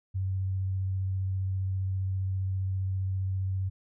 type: tone with vibrato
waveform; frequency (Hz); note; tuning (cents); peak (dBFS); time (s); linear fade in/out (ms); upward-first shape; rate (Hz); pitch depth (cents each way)
sine; 95; F#2; +46; -27; 0.14-3.7; 20; sine; 15; 12
effects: none